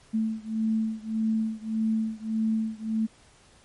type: beating tone pair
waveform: sine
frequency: 220 / 221.7 Hz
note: A3 / A3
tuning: 0 / +13 cents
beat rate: 1.7 Hz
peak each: -27 / -28 dBFS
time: 0.13-3.07 s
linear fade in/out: 20 ms
effects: pink hiss -57 dBFS RMS until 3.64 s + MP3 48 kbps